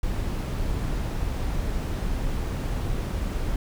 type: noise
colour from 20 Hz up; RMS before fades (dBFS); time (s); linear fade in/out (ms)
brown; -27; 0.03-3.56; 2
effects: none